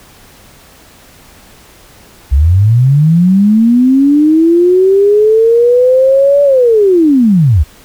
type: linear two-way sweep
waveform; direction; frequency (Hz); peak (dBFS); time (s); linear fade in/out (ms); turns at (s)
sine; up then down; 62.8 to 576 to 62.8; -4; 2.31-7.64; 20; 6.43
effects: pink hiss -40 dBFS RMS until 7.84 s